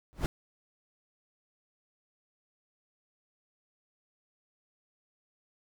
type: noise with exponential growth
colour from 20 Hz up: brown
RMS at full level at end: -23 dBFS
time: 0.13-0.26 s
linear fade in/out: 0 ms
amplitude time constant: 28 ms
effects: none